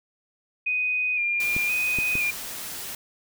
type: tone with vibrato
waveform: sine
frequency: 2448 Hz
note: D#7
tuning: 29 cents flat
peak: -22 dBFS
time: 0.66-2.31 s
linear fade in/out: 10 ms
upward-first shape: square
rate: 0.97 Hz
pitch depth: 33 cents each way
type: noise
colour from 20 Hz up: white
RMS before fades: -35 dBFS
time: 1.4-2.95 s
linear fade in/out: 2 ms
type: clicks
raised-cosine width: 3 ms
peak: -19 dBFS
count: 3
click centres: 1.565 / 1.987 / 2.154 s
effects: none